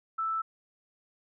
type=tone; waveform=sine; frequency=1320 Hz; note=E6; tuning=2 cents sharp; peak=-28 dBFS; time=0.18-0.42 s; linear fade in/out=10 ms; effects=none